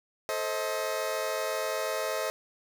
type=chord; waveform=sawtooth; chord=A diminished; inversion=none; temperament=just; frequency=440 / 528 / 633.6 Hz; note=A4 / C5 / Eb5; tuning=0 / +16 / +31 cents; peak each=-32 / -30 / -28 dBFS; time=0.29-2.3 s; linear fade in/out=0 ms; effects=none